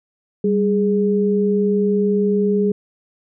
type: tone pair together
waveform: sine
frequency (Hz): 196.94 / 414.9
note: G3 / G#4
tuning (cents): +8 / -2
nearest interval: octave + minor second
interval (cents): 1290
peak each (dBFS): -17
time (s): 0.44-2.72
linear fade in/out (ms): 5
effects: none